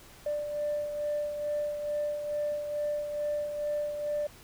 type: beating tone pair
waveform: sine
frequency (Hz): 591 / 593.3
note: D5 / D5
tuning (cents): +11 / +18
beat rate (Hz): 2.3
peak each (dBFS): -29 / -38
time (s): 0.26-4.27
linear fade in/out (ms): 5
effects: tanh soft clip ceiling -24 dBFS + pink hiss -53 dBFS RMS until 4.43 s